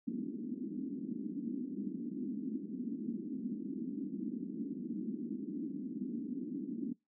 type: band-pass noise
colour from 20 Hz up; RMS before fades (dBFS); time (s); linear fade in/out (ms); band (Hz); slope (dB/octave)
white; -40; 0.07-6.93; 10; 200 to 300; 48
effects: noise-tail reverb RT60 0.2 s tail -22 dB re dry